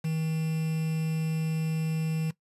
triangle tone with quantisation, 159.3 Hz, D#3, 41 cents sharp, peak -24 dBFS, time 0.04-2.31 s, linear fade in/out 10 ms, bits 7, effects noise-tail reverb RT60 0.1 s tail -18 dB re dry + resampled to 32000 Hz

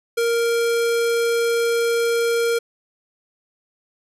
square tone, 466.2 Hz, A#4, in tune, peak -18 dBFS, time 0.17-2.59 s, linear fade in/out 10 ms, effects resampled to 32000 Hz + 9-bit

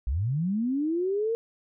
sine linear sweep, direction up, 53.7 to 466.2 Hz, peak -24 dBFS, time 0.07-1.35 s, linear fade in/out 0 ms, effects none

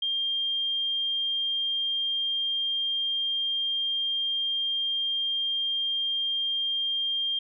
sine tone, 3200 Hz, G7, 35 cents sharp, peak -25 dBFS, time 0.02-7.39 s, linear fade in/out 5 ms, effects none

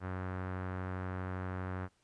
sawtooth tone with low-pass filter, 92.5 Hz, F#2, in tune, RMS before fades -39 dBFS, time 0-1.89 s, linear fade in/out 50 ms, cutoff 1500 Hz, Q 2.2, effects pink hiss -73 dBFS RMS until 2.03 s + resampled to 22050 Hz

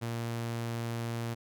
sawtooth tone, 116.54 Hz, A#2, in tune, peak -29 dBFS, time 0.01-1.35 s, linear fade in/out 20 ms, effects none

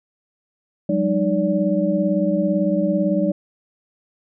sine tone cluster, 183.4 / 201.3 / 306.7 / 576 Hz, F#3 / G3 / D#4 / D5, -15 / +46 / -25 / -34 cents, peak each -22 dBFS, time 0.89-3.32 s, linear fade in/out 5 ms, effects none

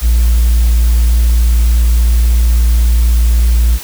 triangle tone, 58.1 Hz, A#1, 5 cents flat, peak -3 dBFS, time 0.01-3.79 s, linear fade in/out 50 ms, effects tanh soft clip ceiling -2 dBFS + white hiss -28 dBFS RMS until 3.83 s

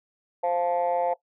sine chord, F major, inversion second, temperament just, 523.8 / 698.5 / 873.1 Hz, C5 / F5 / A5, +2 / 0 / -14 cents, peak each -25 / -25 / -27 dBFS, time 0.43-1.14 s, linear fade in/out 10 ms, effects noise-tail reverb RT60 0.1 s tail -17 dB re dry + tanh soft clip ceiling -16 dBFS

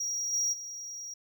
triangle tone with level steps, 5690 Hz, F8, 31 cents sharp, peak -29 / -25 / -37 dBFS, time 0-1.14 s, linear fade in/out 5 ms, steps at 0.32 / 0.52 s, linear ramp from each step 20 ms, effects none

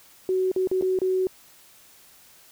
sine tone with dropouts, 373.6 Hz, F#4, 17 cents sharp, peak -20 dBFS, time 0.29-1.27 s, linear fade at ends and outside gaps 1 ms, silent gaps 0.516-0.562 / 0.673-0.714 / 0.812-0.823 / 0.989-1.017 s, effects white hiss -53 dBFS RMS until 2.51 s

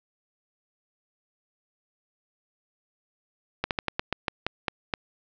slowing click train, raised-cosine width 0.3 ms, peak -9 dBFS, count 10, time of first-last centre 3.64-4.938 s, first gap 68 ms, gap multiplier 1.18, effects low-pass 5000 Hz 12 dB/octave

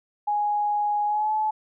sine tone with pitch glide, 830.6 to 861.4 Hz, G#5 to A5, 0 to -37 cents, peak -21 dBFS, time 0.27-1.51 s, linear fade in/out 10 ms, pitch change +63 cents, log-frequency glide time 1.06-1.32 s, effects none

